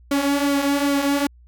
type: tone with flanger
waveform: sawtooth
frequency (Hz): 282.2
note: C#4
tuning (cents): +31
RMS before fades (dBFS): -20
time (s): 0.11-1.27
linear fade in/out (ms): 5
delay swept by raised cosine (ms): 1.1 to 5.2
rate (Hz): 2.5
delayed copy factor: -0.55
effects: added 60 Hz sine -46 dBFS peak until 1.47 s